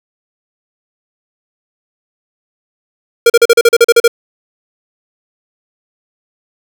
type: tone bursts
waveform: square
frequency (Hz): 468.1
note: A#4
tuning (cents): +7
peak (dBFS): -3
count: 11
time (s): 3.26-4.079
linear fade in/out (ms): 5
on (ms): 39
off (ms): 39
effects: none